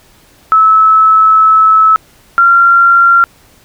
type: tone pair in turn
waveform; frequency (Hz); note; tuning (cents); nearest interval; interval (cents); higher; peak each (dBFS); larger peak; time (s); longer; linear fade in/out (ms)
sine; 1301 / 1378.4; E6 / F6; -23 / -23; minor second; 100; second; -3; neither; 0.52-1.96 / 2.38-3.24; first; 0
effects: pink hiss -45 dBFS RMS until 3.64 s